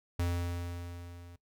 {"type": "tone with level ramp", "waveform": "square", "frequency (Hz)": 87, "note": "F2", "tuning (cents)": -6, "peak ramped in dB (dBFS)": [-29, -50], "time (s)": [0.19, 1.36], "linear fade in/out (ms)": 5, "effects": ["noise-tail reverb RT60 0.1 s tail -18 dB re dry"]}